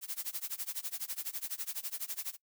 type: noise with tremolo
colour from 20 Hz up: blue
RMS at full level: -36 dBFS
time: 0.01-2.37 s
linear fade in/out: 50 ms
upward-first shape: sine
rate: 12 Hz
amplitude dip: 95%
effects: noise-tail reverb RT60 0.1 s tail -22 dB re dry